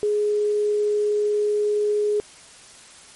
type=tone; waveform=sine; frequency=417.7 Hz; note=G#4; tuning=10 cents sharp; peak=-18 dBFS; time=0.03-2.2 s; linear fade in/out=0 ms; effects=white hiss -46 dBFS RMS until 3.15 s + MP3 48 kbps